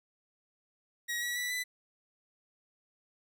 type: tone with pitch steps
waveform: sawtooth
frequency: 1901 / 1932 / 1963.5 / 1995.5 Hz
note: A#6 / B6 / B6 / B6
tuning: +33 / -39 / -11 / +17 cents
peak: -29 dBFS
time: 1.08-1.64 s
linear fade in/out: 20 ms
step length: 140 ms
effects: none